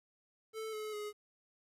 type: tone with pitch steps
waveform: square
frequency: 440 / 429.2 / 418.7 Hz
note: A4 / A4 / G#4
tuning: 0 / -43 / +14 cents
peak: -40 dBFS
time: 0.53-1.13 s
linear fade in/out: 50 ms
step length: 200 ms
effects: resampled to 32000 Hz + 12-bit